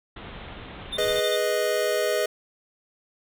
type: low-pass noise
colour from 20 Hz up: pink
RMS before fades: -40 dBFS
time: 0.16-1.2 s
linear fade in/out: 5 ms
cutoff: 3800 Hz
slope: 96 dB/octave
type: tone bursts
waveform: triangle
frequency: 3593 Hz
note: A7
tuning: 36 cents sharp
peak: -26 dBFS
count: 6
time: 0.92-1.366 s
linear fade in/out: 10 ms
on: 56 ms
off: 22 ms
type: chord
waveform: square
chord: G# minor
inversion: none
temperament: equal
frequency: 415.3 / 493.9 / 622.3 Hz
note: G#4 / B4 / D#5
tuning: 0 / 0 / 0 cents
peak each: -28 / -28 / -26 dBFS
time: 0.98-2.26 s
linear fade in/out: 5 ms
effects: none